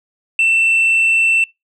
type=tone; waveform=sine; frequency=2679 Hz; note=E7; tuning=27 cents sharp; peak=-8 dBFS; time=0.39-1.44 s; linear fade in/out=2 ms; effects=noise-tail reverb RT60 0.2 s tail -26 dB re dry + tanh soft clip ceiling -9 dBFS